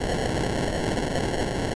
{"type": "noise with sample-and-hold", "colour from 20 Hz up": "white", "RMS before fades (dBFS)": -26, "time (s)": [0, 1.74], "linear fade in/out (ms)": 10, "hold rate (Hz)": 1225, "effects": ["resampled to 22050 Hz"]}